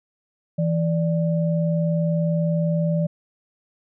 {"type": "tone pair together", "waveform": "sine", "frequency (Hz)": [164.81, 587.3], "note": ["E3", "D5"], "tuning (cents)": [0, 0], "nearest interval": "octave + minor seventh", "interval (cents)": 2200, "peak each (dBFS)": [-19, -26], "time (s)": [0.58, 3.07], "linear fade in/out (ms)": 10, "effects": []}